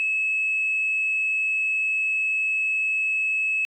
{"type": "tone", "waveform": "sine", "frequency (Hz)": 2589, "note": "E7", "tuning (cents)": -32, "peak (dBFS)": -20, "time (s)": [0, 3.65], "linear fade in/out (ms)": 0, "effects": ["tanh soft clip ceiling -16 dBFS"]}